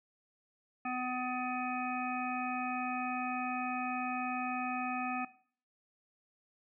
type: harmonic tone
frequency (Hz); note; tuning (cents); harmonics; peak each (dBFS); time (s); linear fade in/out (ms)
251.3; B3; +30; 1 / 3 / 5 / 7 / 9 / 10; -39 / -38 / -40 / -47 / -52 / -42; 0.85-5.25; 5
effects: noise-tail reverb RT60 0.5 s tail -18 dB re dry